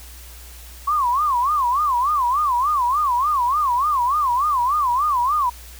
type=tone with vibrato; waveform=sine; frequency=1085 Hz; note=C#6; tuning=37 cents flat; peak=-16 dBFS; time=0.87-5.5 s; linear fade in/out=10 ms; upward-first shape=sine; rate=3.4 Hz; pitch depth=220 cents each way; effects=added 60 Hz sine -39 dBFS peak until 5.79 s + white hiss -43 dBFS RMS until 5.79 s